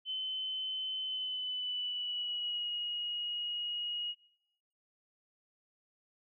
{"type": "tone with pitch glide", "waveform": "sine", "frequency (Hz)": [3052, 2889], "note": ["G7", "F#7"], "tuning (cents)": [-47, -42], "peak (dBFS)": -34, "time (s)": [0.05, 4.15], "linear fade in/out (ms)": 50, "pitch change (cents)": -95, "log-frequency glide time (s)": [1.03, 2.7], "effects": ["noise-tail reverb RT60 0.8 s tail -21 dB re dry"]}